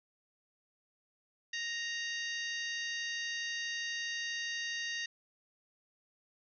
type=harmonic tone with a mistuned harmonic; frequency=932.3 Hz; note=A#5; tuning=in tune; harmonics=2 / 3 / 4 / 5 / 6 / 7; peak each=-38 / -42 / -44 / -46 / -48 / -49 dBFS; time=1.53-5.06 s; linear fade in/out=5 ms; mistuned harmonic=7; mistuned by=-68 cents; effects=none